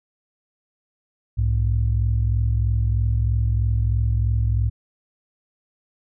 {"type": "tone pair together", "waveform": "sine", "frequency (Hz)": [63.98, 107.1], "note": ["C2", "A2"], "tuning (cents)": [-38, -46], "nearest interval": "major sixth", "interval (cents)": 892, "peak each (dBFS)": -19, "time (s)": [1.37, 4.7], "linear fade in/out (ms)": 20, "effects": ["tanh soft clip ceiling -11 dBFS"]}